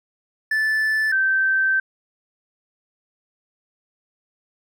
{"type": "tone pair in turn", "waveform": ["triangle", "sine"], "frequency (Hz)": [1751, 1553], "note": ["A6", "G6"], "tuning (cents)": [-9, -17], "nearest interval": "major second", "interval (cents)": 208, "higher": "first", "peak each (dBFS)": -16, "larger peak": "neither", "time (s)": [[0.51, 1.12], [1.12, 1.8]], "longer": "second", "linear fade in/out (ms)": 5, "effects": []}